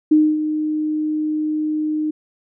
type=tone with ADSR envelope; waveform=sine; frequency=307 Hz; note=D#4; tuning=23 cents flat; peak=-8 dBFS; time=0.11-2.11 s; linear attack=9 ms; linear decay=250 ms; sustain=-10 dB; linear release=9 ms; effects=none